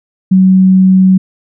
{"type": "tone", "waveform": "sine", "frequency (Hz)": 187.9, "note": "F#3", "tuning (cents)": 27, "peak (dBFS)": -3, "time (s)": [0.31, 1.18], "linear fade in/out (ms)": 10, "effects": []}